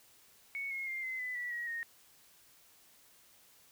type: tone with pitch steps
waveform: sine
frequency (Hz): 2217 / 2161 / 2107 / 2054 / 2003 / 1952.4 / 1903.4 / 1855.7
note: C#7 / C#7 / C7 / C7 / B6 / B6 / A#6 / A#6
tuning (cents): 0 / -45 / +12 / -33 / +24 / -20 / +36 / -8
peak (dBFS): -36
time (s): 0.55-1.83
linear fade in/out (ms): 0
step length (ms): 160
effects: white hiss -63 dBFS RMS until 3.71 s